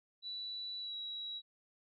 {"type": "tone with pitch glide", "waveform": "sine", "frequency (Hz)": [3951, 3879], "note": ["B7", "B7"], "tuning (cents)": [0, -32], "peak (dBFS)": -40, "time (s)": [0.22, 1.42], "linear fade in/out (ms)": 50, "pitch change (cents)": -32, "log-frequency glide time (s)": [0.79, 0.95], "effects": []}